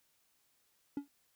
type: tone with exponential decay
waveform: triangle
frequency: 283.5 Hz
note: C#4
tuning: 39 cents sharp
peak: -29 dBFS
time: 0.97-1.08 s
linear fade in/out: 2 ms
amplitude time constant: 23 ms
effects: white hiss -74 dBFS RMS until 1.35 s